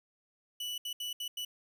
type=tone bursts at uneven times; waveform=40% pulse; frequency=2960 Hz; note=F#7; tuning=in tune; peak=-35 dBFS; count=5; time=0.6-0.78 / 0.85-0.93 / 1-1.13 / 1.2-1.28 / 1.37-1.45 s; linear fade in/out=5 ms; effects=none